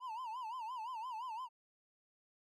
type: tone with vibrato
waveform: triangle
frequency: 948 Hz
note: A#5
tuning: 29 cents sharp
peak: -39 dBFS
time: 0-1.49 s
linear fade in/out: 50 ms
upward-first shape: sine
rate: 5.8 Hz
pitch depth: 160 cents each way
effects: none